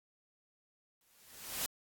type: noise with exponential growth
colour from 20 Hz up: white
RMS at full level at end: -34 dBFS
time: 1.01-1.66 s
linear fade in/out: 1 ms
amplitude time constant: 140 ms
effects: AAC 64 kbps